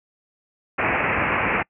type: low-pass noise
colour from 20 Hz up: white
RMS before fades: -22 dBFS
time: 0.78-1.63 s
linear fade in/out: 10 ms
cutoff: 2600 Hz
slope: 96 dB/octave
effects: noise-tail reverb RT60 0.1 s tail -26 dB re dry + high-pass 60 Hz 12 dB/octave